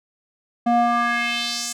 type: tone with band-pass filter sweep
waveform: square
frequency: 237.1 Hz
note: A#3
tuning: 30 cents sharp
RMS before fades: -21 dBFS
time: 0.66-1.73 s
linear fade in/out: 10 ms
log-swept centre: 530 to 7700 Hz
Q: 2.3
effects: none